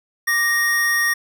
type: tone pair together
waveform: square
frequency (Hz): 1174.7 / 1864.7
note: D6 / A#6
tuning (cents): 0 / 0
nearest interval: minor sixth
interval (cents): 800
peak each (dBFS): -29 / -17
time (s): 0.27-1.14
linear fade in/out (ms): 10
effects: none